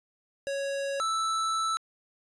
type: tone pair in turn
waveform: square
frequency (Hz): 554.4 / 1318.6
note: C#5 / E6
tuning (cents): 0 / 0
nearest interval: octave + minor third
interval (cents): 1500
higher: second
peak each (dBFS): -30 / -27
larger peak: second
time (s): 0.47-1 / 1-1.77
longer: second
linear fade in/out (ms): 0
effects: resampled to 22050 Hz